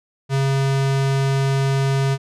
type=tone; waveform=square; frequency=136.2 Hz; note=C#3; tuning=30 cents flat; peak=-17 dBFS; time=0.29-2.18 s; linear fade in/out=50 ms; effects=low-pass 8000 Hz 12 dB/octave